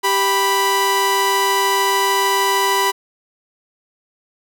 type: tone pair together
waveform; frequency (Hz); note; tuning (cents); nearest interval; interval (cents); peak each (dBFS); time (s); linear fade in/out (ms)
sawtooth; 392 / 986.6; G4 / B5; 0 / -2; octave + major third; 1598; -16 / -12; 0.03-2.92; 20
effects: none